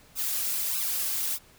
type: noise with flanger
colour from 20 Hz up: blue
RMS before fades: -29 dBFS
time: 0.15-1.39 s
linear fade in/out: 50 ms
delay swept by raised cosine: 0.76 to 4.56 ms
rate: 1.6 Hz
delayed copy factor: +0.85
effects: pink hiss -56 dBFS RMS until 1.58 s